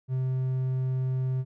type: tone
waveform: triangle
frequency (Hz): 129.8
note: C3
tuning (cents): -13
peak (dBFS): -23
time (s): 0.08-1.45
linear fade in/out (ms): 50
effects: none